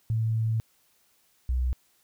sine tone pair in turn, 111.8 / 62.75 Hz, A2 / B1, +28 / +28 cents, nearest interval minor seventh, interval 1000 cents, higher first, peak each -23 dBFS, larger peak neither, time 0.1-0.6 / 1.49-1.73 s, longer first, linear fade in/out 0 ms, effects white hiss -66 dBFS RMS until 2.03 s

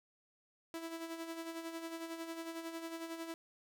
sawtooth tone with tremolo, 329.6 Hz, E4, in tune, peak -36 dBFS, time 0.74-3.34 s, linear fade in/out 0 ms, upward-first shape sine, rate 11 Hz, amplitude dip 55%, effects none

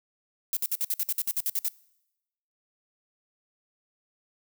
violet noise bursts, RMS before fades -27 dBFS, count 13, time 0.53-1.683 s, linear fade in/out 0 ms, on 37 ms, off 56 ms, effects noise-tail reverb RT60 0.9 s tail -23 dB re dry

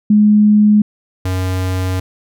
sine / square tone pair in turn, 210 / 92.74 Hz, G#3 / F#2, +19 / +5 cents, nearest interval octave + major second, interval 1414 cents, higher first, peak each -6 / -16 dBFS, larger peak first, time 0.1-0.82 / 1.25-2 s, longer second, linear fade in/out 5 ms, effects none

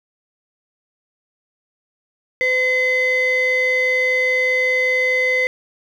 sine tone pair together, 509 / 2042 Hz, C5 / C7, -48 / -43 cents, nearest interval 2 octaves, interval 2405 cents, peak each -18 / -14 dBFS, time 2.41-5.47 s, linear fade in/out 0 ms, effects tanh soft clip ceiling -12 dBFS + 8-bit

